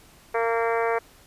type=harmonic tone; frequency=229.8 Hz; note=A#3; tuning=25 cents flat; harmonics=2 / 3 / 4 / 5 / 6 / 7 / 8 / 9 / 10; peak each=-24 / -28 / -30 / -32 / -34 / -35 / -36 / -37 / -38 dBFS; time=0.34-0.99 s; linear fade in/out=10 ms; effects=pink hiss -53 dBFS RMS until 1.26 s + resampled to 32000 Hz